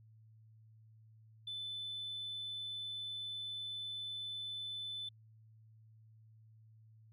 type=tone; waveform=sine; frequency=3512 Hz; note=A7; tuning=4 cents flat; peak=-39 dBFS; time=1.47-5.09 s; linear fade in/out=5 ms; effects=tanh soft clip ceiling -37 dBFS + added 110 Hz sine -59 dBFS peak until 7.12 s